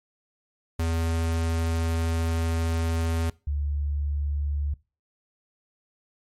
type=tone pair in turn; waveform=square / sine; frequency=82.41 / 72.28 Hz; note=E2 / D2; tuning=0 / -27 cents; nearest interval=major second; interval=227 cents; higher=first; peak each=-24 dBFS; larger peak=neither; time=0.79-3.3 / 3.47-4.74 s; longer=first; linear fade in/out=5 ms; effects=noise-tail reverb RT60 0.3 s tail -21 dB re dry + MP3 64 kbps